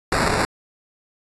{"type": "noise with sample-and-hold", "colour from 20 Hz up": "blue", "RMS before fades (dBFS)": -20, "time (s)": [0.12, 0.45], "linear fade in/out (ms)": 0, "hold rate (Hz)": 3150, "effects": ["resampled to 24000 Hz"]}